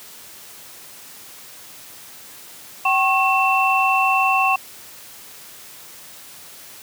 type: tone cluster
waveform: sine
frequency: 766 / 1088 / 2684 Hz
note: G5 / C#6 / E7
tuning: -40 / -33 / +31 cents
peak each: -19 dBFS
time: 2.85-4.56 s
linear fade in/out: 5 ms
effects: white hiss -41 dBFS RMS until 6.82 s + high-pass 80 Hz 12 dB/octave